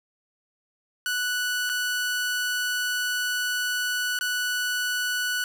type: tone with dropouts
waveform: sawtooth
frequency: 1480 Hz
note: F#6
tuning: in tune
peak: -21 dBFS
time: 1.06-5.44 s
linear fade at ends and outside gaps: 1 ms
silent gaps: 1.693-1.697 / 4.189-4.21 s
effects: none